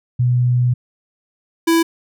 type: tone pair in turn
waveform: sine / square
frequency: 123.47 / 331 Hz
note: B2 / E4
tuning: 0 / +7 cents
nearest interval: octave + perfect fourth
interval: 1707 cents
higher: second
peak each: -12 dBFS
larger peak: neither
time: 0.19-0.74 / 1.67-1.83 s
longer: first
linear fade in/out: 10 ms
effects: none

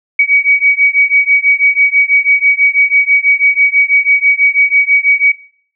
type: beating tone pair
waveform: sine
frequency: 2260 / 2266.1 Hz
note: C#7 / C#7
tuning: +33 / +38 cents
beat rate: 6.1 Hz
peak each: -10 dBFS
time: 0.19-5.32 s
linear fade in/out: 5 ms
effects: noise-tail reverb RT60 0.5 s tail -18 dB re dry

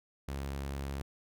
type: tone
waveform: sawtooth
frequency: 69 Hz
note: C#2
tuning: 7 cents flat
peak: -32 dBFS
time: 0.28-1.02 s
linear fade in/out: 5 ms
effects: none

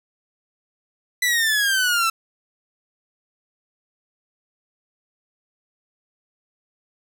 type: exponential sweep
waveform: sawtooth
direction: down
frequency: 2000 to 1318.5 Hz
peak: -14 dBFS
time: 1.22-2.1 s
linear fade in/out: 5 ms
effects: none

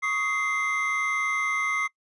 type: tone cluster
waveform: triangle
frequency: 1114 / 1255 / 2084 Hz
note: C#6 / D#6 / C7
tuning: +8 / +15 / -7 cents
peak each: -29 / -30 / -24 dBFS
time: 0.02-1.88 s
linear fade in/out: 20 ms
effects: noise-tail reverb RT60 0.1 s tail -23 dB re dry + resampled to 24000 Hz

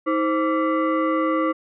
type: tone with frequency modulation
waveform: sine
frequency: 318.3 Hz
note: D#4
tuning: 39 cents sharp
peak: -18 dBFS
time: 0.06-1.53 s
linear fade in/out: 20 ms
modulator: 842 Hz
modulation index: 1.2
effects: none

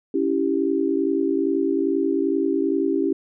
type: chord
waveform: sine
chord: C# diminished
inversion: none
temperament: equal with one note detuned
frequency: 279.3 / 329.6 / 392 Hz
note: C#4 / E4 / G4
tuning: +13 / 0 / 0 cents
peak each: -23 dBFS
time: 0.14-3.13 s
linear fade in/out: 5 ms
effects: none

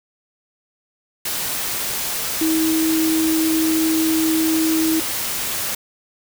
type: tone in noise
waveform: sine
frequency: 320.1 Hz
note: D#4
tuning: 49 cents sharp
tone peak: -16 dBFS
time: 2.41-5 s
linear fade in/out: 5 ms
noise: white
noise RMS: -24 dBFS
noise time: 1.25-5.75 s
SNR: +5 dB
effects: none

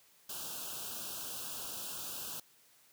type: band-stop noise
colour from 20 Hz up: white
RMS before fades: -42 dBFS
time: 0.29-2.4 s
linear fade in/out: 5 ms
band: 1600 to 2600 Hz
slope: 96 dB/octave
effects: white hiss -65 dBFS RMS until 2.92 s + high-pass 80 Hz 12 dB/octave

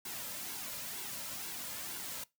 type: noise with flanger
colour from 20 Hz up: white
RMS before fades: -42 dBFS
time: 0.05-2.24 s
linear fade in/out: 5 ms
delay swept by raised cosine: 1.6 to 2.7 ms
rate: 2.1 Hz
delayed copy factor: -0.55
effects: noise-tail reverb RT60 0.2 s tail -21 dB re dry

